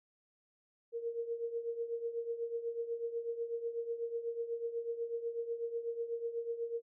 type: tone with tremolo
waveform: sine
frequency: 465.7 Hz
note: A#4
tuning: 2 cents flat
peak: -32 dBFS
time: 0.92-6.82 s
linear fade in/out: 50 ms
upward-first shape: triangle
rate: 8.1 Hz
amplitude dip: 80%
effects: none